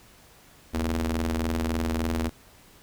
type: ring-modulated tone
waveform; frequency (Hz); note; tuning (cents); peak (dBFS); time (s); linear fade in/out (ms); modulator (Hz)
sawtooth; 83.5; E2; +23; -18; 0.73-2.3; 20; 157
effects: pink hiss -54 dBFS RMS until 2.82 s